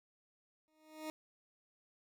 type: tone with exponential growth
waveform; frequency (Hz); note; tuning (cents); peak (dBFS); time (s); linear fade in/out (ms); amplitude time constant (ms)
20% pulse; 311.1; D#4; 0; -34; 0.68-1.1; 0; 90
effects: none